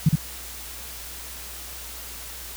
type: tone with echo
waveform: sine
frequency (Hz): 155.56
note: D#3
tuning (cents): 0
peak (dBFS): -12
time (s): 0.06-0.09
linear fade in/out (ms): 5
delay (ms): 66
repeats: 1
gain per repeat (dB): -2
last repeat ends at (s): 0.156
effects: added 60 Hz sine -43 dBFS peak until 2.56 s + white hiss -38 dBFS RMS until 2.56 s